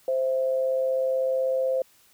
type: tone pair together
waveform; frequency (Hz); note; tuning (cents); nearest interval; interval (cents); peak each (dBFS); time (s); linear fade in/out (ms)
sine; 523.3 / 659.3; C5 / E5; 0 / 0; major third; 400; -22 / -32; 0.08-1.82; 2
effects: white hiss -59 dBFS RMS until 2.13 s